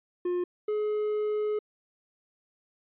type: tone pair in turn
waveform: triangle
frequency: 355.7 / 423 Hz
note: F4 / G#4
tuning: +32 / +32 cents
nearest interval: minor third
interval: 300 cents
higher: second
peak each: -24 dBFS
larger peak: neither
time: 0.25-0.44 / 0.68-1.59 s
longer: second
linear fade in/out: 5 ms
effects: resampled to 8000 Hz